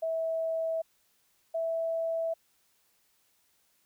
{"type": "tone pair in turn", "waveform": "sine", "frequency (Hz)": [651, 657.4], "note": ["E5", "E5"], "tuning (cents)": [-22, -5], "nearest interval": "unison", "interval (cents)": 17, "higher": "second", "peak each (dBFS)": -28, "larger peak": "neither", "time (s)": [[0.02, 0.82], [1.54, 2.34]], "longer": "neither", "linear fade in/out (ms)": 10, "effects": ["white hiss -70 dBFS RMS until 3.85 s"]}